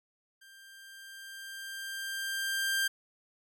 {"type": "tone with level ramp", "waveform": "sawtooth", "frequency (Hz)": 1585, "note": "G6", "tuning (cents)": 19, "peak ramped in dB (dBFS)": [-50, -23], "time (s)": [0.41, 2.88], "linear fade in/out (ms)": 10, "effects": []}